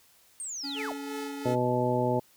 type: linear sweep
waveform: sine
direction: down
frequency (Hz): 8810 to 532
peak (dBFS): -34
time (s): 0.4-0.92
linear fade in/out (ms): 0
type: tone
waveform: square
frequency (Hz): 280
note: C#4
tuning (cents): +18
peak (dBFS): -37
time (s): 0.63-1.56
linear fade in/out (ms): 20
type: tone with tremolo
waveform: sawtooth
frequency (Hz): 433.2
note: A4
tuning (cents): -27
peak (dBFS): -31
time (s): 0.74-1.56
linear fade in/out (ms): 50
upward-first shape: sine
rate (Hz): 2.8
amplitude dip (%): 60
type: harmonic tone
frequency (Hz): 123.9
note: B2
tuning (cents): +6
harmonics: 1 / 2 / 3 / 4 / 5 / 7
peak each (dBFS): -31 / -31 / -31 / -31 / -31 / -31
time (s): 1.45-2.2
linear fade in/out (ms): 10
effects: white hiss -61 dBFS RMS until 2.36 s